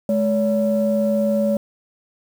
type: tone pair together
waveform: sine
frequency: 212.4 / 567 Hz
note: G#3 / C#5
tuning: +39 / +39 cents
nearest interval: octave + perfect fourth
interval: 1700 cents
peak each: -18 dBFS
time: 0.09-1.57 s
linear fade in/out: 2 ms
effects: tanh soft clip ceiling -9 dBFS + 7-bit